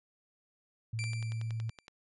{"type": "tone", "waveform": "sine", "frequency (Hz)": 112.9, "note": "A2", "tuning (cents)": 45, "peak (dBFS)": -33, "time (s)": [0.93, 1.7], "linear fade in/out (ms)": 5}
{"type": "tone with exponential decay", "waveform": "sawtooth", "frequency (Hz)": 2349, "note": "D7", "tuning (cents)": 0, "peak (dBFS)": -33, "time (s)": [0.99, 1.87], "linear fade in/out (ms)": 0, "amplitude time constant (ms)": 190}
{"type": "click train", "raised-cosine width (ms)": 0.2, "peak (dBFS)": -29, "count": 10, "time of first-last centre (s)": [1.04, 1.881], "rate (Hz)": 10.7}
{"effects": ["resampled to 24000 Hz"]}